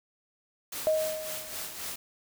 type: noise with tremolo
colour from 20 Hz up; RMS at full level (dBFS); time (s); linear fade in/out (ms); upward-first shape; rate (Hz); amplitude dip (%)
white; -36; 0.72-1.96; 5; sine; 3.7; 55
type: tone with exponential decay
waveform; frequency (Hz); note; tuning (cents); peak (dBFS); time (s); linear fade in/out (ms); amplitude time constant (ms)
sine; 626; D#5; +10; -20; 0.87-1.75; 0; 190
effects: none